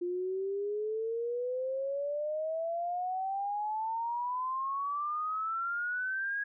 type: exponential sweep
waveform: sine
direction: up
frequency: 349.2 to 1661.2 Hz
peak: -31 dBFS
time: 0.01-6.44 s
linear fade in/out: 10 ms
effects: none